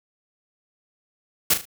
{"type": "noise with echo", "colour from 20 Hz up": "white", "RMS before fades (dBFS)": -17, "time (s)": [1.5, 1.54], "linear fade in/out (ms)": 5, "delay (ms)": 38, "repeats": 3, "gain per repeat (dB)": -9, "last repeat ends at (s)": 1.654, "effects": []}